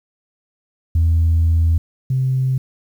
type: tone pair in turn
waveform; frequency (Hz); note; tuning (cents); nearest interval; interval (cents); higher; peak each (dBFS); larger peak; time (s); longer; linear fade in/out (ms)
sine; 82.2 / 130.74; E2 / C3; -4 / -1; minor sixth; 803; second; -10 / -14; first; 0.95-1.78 / 2.1-2.58; first; 5
effects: tanh soft clip ceiling -9 dBFS + 8-bit